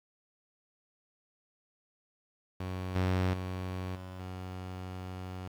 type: tone with level steps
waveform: sawtooth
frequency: 92.4 Hz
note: F#2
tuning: 2 cents flat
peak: -31 / -23 / -31 / -38 / -35 dBFS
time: 2.6-5.48 s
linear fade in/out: 5 ms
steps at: 2.95 / 3.33 / 3.95 / 4.19 s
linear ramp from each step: 10 ms
effects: low-pass 4000 Hz 12 dB/octave + 9-bit